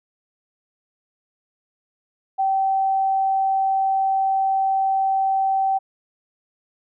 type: tone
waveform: sine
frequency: 773 Hz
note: G5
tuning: 24 cents flat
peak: -17 dBFS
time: 2.38-5.79 s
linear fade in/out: 20 ms
effects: none